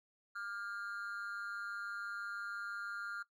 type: tone with amplitude modulation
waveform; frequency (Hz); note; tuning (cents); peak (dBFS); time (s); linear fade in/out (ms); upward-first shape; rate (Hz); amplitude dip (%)
triangle; 1400; F6; +4; -35; 0.35-3.23; 10; sine; 206; 80
effects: noise-tail reverb RT60 0.1 s tail -18 dB re dry